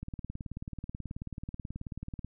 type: click train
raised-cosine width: 5 ms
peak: -26 dBFS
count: 42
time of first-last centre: 0.03-2.246 s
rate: 18.5 Hz
effects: none